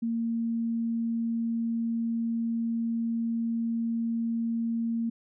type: tone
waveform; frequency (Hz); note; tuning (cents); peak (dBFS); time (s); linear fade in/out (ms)
sine; 230; A#3; -23; -26; 0.02-5.1; 10
effects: none